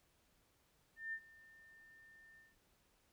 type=tone with ADSR envelope; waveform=sine; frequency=1800 Hz; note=A6; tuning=39 cents sharp; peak=-39 dBFS; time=0.96-2.56 s; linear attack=170 ms; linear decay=64 ms; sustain=-21 dB; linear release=180 ms; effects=pink hiss -75 dBFS RMS until 3.12 s